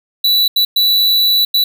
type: tone bursts at uneven times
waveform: square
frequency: 3951 Hz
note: B7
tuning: in tune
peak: -10 dBFS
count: 4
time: 0.24-0.48 / 0.56-0.65 / 0.76-1.45 / 1.54-1.64 s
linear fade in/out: 5 ms
effects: none